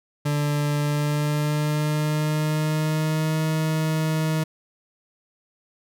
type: tone with pitch glide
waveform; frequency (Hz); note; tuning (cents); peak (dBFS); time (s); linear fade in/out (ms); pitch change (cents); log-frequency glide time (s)
40% pulse; 146.83 to 157.37; D3 to D#3; 0 to +20; -20; 0.25-4.44; 10; +120; 0.8-3.41
effects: none